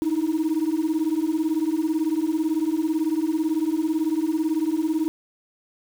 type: beating tone pair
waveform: sine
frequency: 305.6 / 323.6 Hz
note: D#4 / E4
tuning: -31 / -32 cents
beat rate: 18 Hz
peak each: -22 / -21 dBFS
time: 0.02-5.08 s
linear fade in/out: 0 ms
effects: tanh soft clip ceiling -17 dBFS + 7-bit